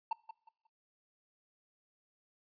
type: tone with echo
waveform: triangle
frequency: 898 Hz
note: A5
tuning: 35 cents sharp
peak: -28 dBFS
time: 0.11-0.13 s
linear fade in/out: 5 ms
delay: 180 ms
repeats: 3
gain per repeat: -12 dB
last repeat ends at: 0.67 s
effects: noise-tail reverb RT60 0.7 s tail -24 dB re dry + resampled to 11025 Hz